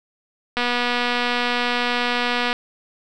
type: click train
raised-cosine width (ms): 0.3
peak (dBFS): -6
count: 477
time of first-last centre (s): 0.57-2.529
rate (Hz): 243
effects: none